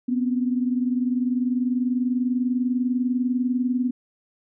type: tone pair together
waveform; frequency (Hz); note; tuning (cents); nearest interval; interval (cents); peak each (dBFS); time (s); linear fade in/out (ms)
sine; 246.7 / 266.8; B3 / C4; -2 / +34; minor second; 136; -21 / -27; 0.08-3.91; 10
effects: none